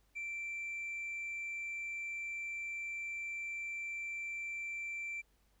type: tone with tanh clipping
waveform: sine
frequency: 2345 Hz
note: D7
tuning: 3 cents flat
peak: -39 dBFS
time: 0.15-5.22 s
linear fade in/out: 20 ms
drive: 1 dB
effects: added 50 Hz sine -70 dBFS peak until 5.6 s + pink hiss -75 dBFS RMS until 5.6 s